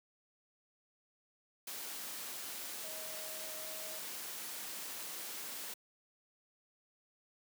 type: tone in noise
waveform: sine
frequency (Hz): 630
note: D#5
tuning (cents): +21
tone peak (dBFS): -51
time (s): 2.84-3.99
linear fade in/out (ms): 5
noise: white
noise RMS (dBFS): -44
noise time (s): 1.67-5.74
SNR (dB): -10
effects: high-pass 200 Hz 12 dB/octave